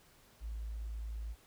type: tone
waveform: sine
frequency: 55 Hz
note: A1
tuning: in tune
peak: -38 dBFS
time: 0.4-1.36 s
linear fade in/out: 50 ms
effects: pink hiss -64 dBFS RMS until 1.46 s